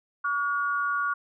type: tone pair together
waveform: sine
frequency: 1140 / 1435 Hz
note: C#6 / F6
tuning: +48 / +47 cents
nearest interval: major third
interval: 399 cents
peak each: -27 dBFS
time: 0.24-1.14 s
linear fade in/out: 10 ms
effects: none